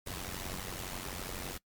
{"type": "noise with amplitude modulation", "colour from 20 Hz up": "pink", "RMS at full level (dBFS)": -37, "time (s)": [0.06, 1.58], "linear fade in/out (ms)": 10, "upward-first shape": "sine", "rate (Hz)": 91.9, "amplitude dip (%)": 75, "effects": ["noise-tail reverb RT60 0.1 s tail -22 dB re dry", "MP3 96 kbps"]}